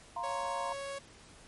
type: chord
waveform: sine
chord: F suspended fourth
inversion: none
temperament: equal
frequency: 698.5 / 932.3 / 1046.5 Hz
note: F5 / Bb5 / C6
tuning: 0 / 0 / 0 cents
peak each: -40 / -37 / -39 dBFS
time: 0.16-0.73 s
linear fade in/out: 5 ms
type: tone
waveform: sawtooth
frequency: 554.4 Hz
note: C#5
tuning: in tune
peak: -34 dBFS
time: 0.23-0.99 s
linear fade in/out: 10 ms
effects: pink hiss -56 dBFS RMS until 1.47 s + MP3 48 kbps